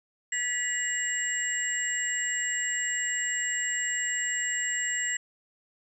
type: tone cluster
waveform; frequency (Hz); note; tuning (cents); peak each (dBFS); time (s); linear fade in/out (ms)
sine; 1710 / 1949 / 2882 / 7580; A6 / B6 / F#7 / A#8; -50 / -23 / -46 / +28; -38 / -30 / -39 / -30; 0.32-5.17; 5
effects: none